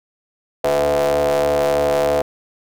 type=ring-modulated tone; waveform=40% pulse; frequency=71.8 Hz; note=D2; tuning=39 cents flat; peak=-11 dBFS; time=0.64-2.22 s; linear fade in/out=5 ms; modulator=576 Hz; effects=none